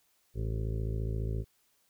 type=harmonic tone with a mistuned harmonic; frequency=54.6 Hz; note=A1; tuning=13 cents flat; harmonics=1 / 2 / 3 / 4 / 5 / 6 / 7 / 8 / 9 / 10; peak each=-33 / -34 / -42 / -49 / -50 / -54 / -44 / -47 / -55 / -56 dBFS; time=0.34-1.45 s; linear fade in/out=50 ms; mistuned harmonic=6; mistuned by=+32 cents; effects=white hiss -71 dBFS RMS until 1.89 s